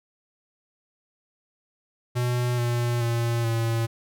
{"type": "tone with pitch steps", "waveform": "square", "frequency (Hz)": [122.7, 119.97, 117.29, 114.68], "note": ["B2", "B2", "A#2", "A#2"], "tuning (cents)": [-11, -50, 11, -28], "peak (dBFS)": -23, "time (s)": [2.15, 3.87], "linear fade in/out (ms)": 20, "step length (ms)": 430, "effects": []}